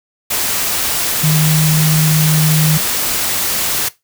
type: tone in noise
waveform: sine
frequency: 155.56 Hz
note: D#3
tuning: in tune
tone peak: -10 dBFS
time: 1.23-2.78 s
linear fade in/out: 10 ms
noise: white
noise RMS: -17 dBFS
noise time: 0.3-3.89 s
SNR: +4 dB
effects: noise-tail reverb RT60 0.2 s tail -18 dB re dry